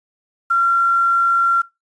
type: tone with quantisation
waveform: sine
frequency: 1371 Hz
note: F6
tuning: 32 cents flat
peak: -12 dBFS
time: 0.5-1.62 s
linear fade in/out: 10 ms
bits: 7
effects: noise-tail reverb RT60 0.2 s tail -19 dB re dry + resampled to 22050 Hz